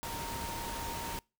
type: tone in noise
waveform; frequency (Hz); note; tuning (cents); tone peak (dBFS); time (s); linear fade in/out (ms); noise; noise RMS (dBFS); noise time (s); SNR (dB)
sine; 927; A#5; -10; -41; 0.03-1.19; 0; pink; -40; 0.03-1.19; -4
effects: noise-tail reverb RT60 0.3 s tail -26 dB re dry